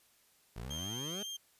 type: exponential sweep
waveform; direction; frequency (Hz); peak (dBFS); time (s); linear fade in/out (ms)
20% pulse; up; 51.91 to 214.9; -36; 0.56-1.23; 5
type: tone with vibrato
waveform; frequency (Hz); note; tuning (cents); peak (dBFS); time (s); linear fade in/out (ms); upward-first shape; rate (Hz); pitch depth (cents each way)
30% pulse; 3178; G7; +23; -37; 0.7-1.37; 10; sine; 7; 13
effects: white hiss -68 dBFS RMS until 1.59 s + resampled to 32000 Hz